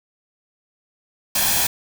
white noise with comb filter, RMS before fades -19 dBFS, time 1.35-1.67 s, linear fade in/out 5 ms, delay 1.2 ms, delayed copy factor +0.55, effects none

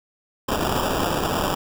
violet noise with sample-and-hold, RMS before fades -23 dBFS, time 0.48-1.55 s, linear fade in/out 10 ms, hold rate 2100 Hz, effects none

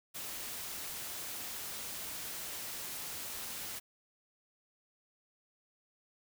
white noise, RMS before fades -42 dBFS, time 0.14-3.8 s, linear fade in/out 20 ms, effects none

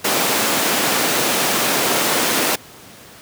pink high-pass noise, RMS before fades -18 dBFS, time 0.04-2.56 s, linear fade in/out 10 ms, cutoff 270 Hz, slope 12 dB/octave, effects pink hiss -41 dBFS RMS until 3.21 s + high-pass 100 Hz 12 dB/octave

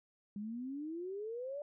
sine exponential sweep, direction up, 199.9 to 594 Hz, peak -39 dBFS, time 0.36-1.62 s, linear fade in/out 2 ms, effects none

